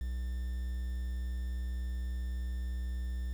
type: tone with quantisation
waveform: triangle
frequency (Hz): 61.74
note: B1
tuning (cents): 0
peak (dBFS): -31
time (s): 0.01-3.33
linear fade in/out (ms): 0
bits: 9
effects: none